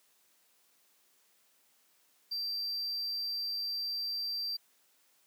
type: tone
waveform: triangle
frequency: 4699 Hz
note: D8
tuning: in tune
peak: -32 dBFS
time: 2.31-4.57 s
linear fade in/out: 10 ms
effects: white hiss -69 dBFS RMS until 5.26 s + high-pass 200 Hz 12 dB/octave